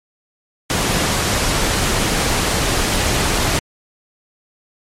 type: noise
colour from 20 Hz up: pink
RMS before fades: -17 dBFS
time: 0.7-3.59 s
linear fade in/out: 0 ms
effects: low-pass 10000 Hz 12 dB/octave + MP3 64 kbps